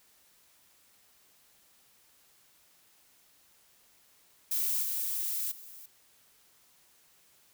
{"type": "noise with level steps", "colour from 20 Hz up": "violet", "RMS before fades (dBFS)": [-30, -33, -49], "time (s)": [4.51, 5.86], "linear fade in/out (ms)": 5, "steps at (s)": [4.82, 5.51], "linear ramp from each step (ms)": 10, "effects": ["white hiss -64 dBFS RMS until 7.53 s"]}